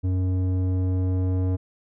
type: tone with low-pass filter sweep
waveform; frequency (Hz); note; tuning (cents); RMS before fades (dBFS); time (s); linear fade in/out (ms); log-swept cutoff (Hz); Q
square; 92.5; F#2; 0; -23; 0.03-1.57; 20; 290 to 490; 0.85
effects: none